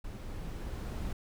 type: noise with level ramp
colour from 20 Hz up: brown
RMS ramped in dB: -42 to -36 dBFS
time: 0.04-1.13 s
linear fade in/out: 5 ms
effects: none